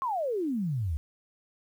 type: exponential sweep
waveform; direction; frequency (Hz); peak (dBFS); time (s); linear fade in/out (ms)
sine; down; 1108.7 to 70.5; -27; 0.02-0.97; 0
effects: 10-bit